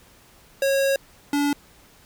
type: tone pair in turn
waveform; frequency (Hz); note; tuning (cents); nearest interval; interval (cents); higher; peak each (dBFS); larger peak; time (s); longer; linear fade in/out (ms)
square; 547 / 287.7; C#5 / D4; -23 / -36; major seventh; 1113; first; -19 / -20; first; 0.62-0.96 / 1.33-1.53; first; 2
effects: pink hiss -53 dBFS RMS until 2.05 s